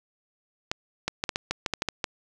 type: clicks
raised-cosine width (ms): 0.2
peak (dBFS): -9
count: 11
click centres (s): 0.715 / 1.08 / 1.239 / 1.292 / 1.359 / 1.51 / 1.662 / 1.737 / 1.821 / 1.887 / 2.042
effects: none